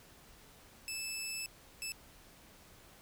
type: tone bursts at uneven times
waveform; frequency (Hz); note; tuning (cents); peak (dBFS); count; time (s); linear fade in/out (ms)
15% pulse; 2626; E7; -7; -31; 2; 0.88-1.46 / 1.82-1.92; 0
effects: pink hiss -59 dBFS RMS until 3.01 s